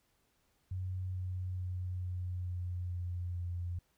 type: tone with pitch steps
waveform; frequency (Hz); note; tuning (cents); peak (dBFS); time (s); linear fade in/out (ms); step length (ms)
sine; 92.5 / 91.7 / 90.91 / 90.13 / 89.35 / 88.58 / 87.81; F#2 / F#2 / F#2 / F#2 / F2 / F2 / F2; 0 / -15 / -30 / -45 / +40 / +25 / +10; -35; 0.71-3.79; 5; 440
effects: pink hiss -75 dBFS RMS until 3.97 s